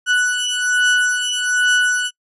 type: beating tone pair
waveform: 35% pulse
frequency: 1480 / 1481.2 Hz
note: F#6 / F#6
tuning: 0 / +1 cents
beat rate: 1.2 Hz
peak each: -16 dBFS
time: 0.06-2.11 s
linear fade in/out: 50 ms
effects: noise-tail reverb RT60 0.1 s tail -26 dB re dry + resampled to 24000 Hz